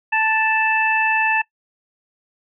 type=harmonic tone; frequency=880 Hz; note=A5; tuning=in tune; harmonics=1 / 2 / 3; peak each=-20 / -20 / -20 dBFS; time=0.12-1.42 s; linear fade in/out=10 ms; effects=noise-tail reverb RT60 0.1 s tail -20 dB re dry